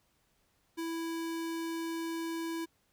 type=tone; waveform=square; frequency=330 Hz; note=E4; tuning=2 cents sharp; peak=-35 dBFS; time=0.77-2.66 s; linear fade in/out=20 ms; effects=pink hiss -73 dBFS RMS until 2.92 s